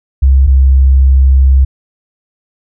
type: tone pair in turn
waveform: sine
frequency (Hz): 66.9 / 66.57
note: C2 / C2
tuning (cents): +39 / +31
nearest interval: unison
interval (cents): 8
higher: first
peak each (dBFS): -3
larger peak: neither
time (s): 0.22-0.47 / 0.47-1.65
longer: second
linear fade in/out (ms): 10
effects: none